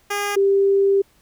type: tone pair in turn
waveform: 10% pulse / sine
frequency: 407.7 / 394.5 Hz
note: G#4 / G4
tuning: -32 / +11 cents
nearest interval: minor second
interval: 57 cents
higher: first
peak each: -13 dBFS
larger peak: neither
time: 0.1-0.36 / 0.36-1.02 s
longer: second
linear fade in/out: 10 ms
effects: pink hiss -58 dBFS RMS until 1.21 s